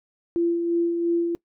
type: tone with tremolo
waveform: sine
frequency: 340.5 Hz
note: F4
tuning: 44 cents flat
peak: -18 dBFS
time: 0.36-1.35 s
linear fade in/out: 0 ms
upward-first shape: sine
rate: 2.9 Hz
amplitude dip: 40%
effects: noise-tail reverb RT60 0.1 s tail -22 dB re dry